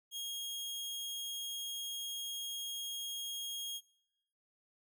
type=tone; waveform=sawtooth; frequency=3264 Hz; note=G#7; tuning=31 cents flat; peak=-36 dBFS; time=0.11-3.81 s; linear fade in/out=50 ms; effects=noise-tail reverb RT60 0.9 s tail -26 dB re dry